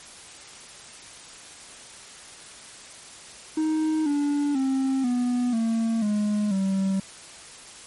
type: tone with pitch steps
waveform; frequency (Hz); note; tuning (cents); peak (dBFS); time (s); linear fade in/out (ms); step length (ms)
triangle; 313.1 / 288.8 / 266.3 / 245.7 / 226.6 / 209 / 192.74; D#4 / D4 / C4 / B3 / A#3 / G#3 / G3; +11 / -29 / +31 / -9 / -49 / +11 / -29; -19; 3.57-7; 5; 490
effects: white hiss -44 dBFS RMS until 7.86 s + MP3 48 kbps